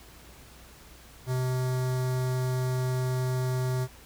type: tone with notch filter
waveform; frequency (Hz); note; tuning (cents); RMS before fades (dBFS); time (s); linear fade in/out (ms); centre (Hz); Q
square; 127.9; C3; -39; -28; 1.26-3.88; 50; 2700; 1.2
effects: added 60 Hz sine -53 dBFS peak until 4.05 s + pink hiss -52 dBFS RMS until 4.05 s